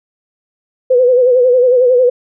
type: tone with vibrato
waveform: sine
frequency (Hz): 500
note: B4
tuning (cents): +21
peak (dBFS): -6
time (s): 0.9-2.1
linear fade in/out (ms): 10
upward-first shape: sine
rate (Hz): 11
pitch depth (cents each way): 64
effects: none